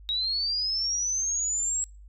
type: linear sweep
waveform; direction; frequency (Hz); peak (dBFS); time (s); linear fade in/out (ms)
sine; up; 3783 to 7700; -25; 0.09-1.84; 0
effects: noise-tail reverb RT60 0.3 s tail -25 dB re dry + added 50 Hz sine -45 dBFS peak until 2.08 s